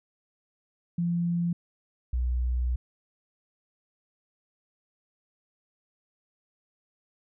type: tone pair in turn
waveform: sine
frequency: 172 / 61.54 Hz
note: F3 / B1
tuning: -26 / -5 cents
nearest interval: octave + tritone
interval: 1779 cents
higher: first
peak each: -24 dBFS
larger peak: neither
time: 0.98-1.53 / 2.13-2.76 s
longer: second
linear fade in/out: 5 ms
effects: none